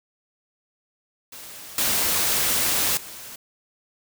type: noise with level steps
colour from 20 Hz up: white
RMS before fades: -40 / -22 / -39 dBFS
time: 1.32-3.36 s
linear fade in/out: 5 ms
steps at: 1.78 / 2.97 s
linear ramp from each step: 2 ms
effects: none